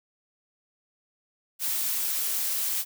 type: noise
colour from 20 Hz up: blue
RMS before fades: -28 dBFS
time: 1.59-2.85 s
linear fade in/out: 50 ms
effects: none